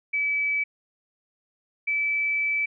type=tone pair in turn; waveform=sine; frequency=2296 / 2309 Hz; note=D7 / D7; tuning=-40 / -30 cents; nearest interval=unison; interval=10 cents; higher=second; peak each=-22 dBFS; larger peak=neither; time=0.13-0.64 / 1.87-2.66 s; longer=second; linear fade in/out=10 ms; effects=none